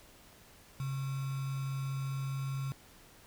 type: tone with sample-and-hold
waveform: sine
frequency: 135.3 Hz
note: C#3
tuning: 42 cents flat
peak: -33 dBFS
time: 0.8-2.72 s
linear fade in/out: 0 ms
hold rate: 1225 Hz
effects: pink hiss -58 dBFS RMS until 3.26 s